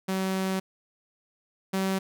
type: tone pair in turn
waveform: sawtooth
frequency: 189.8 / 191.45 Hz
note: F#3 / G3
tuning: +44 / -41 cents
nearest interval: unison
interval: 15 cents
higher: second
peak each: -22 / -21 dBFS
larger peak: second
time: 0.08-0.6 / 1.73-1.99 s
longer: first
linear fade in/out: 10 ms
effects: none